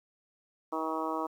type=harmonic tone; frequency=159.4 Hz; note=D#3; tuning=42 cents sharp; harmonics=2 / 3 / 4 / 5 / 6 / 7 / 8; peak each=-36 / -39 / -39 / -40 / -37 / -37 / -42 dBFS; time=0.72-1.27 s; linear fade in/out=10 ms; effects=10-bit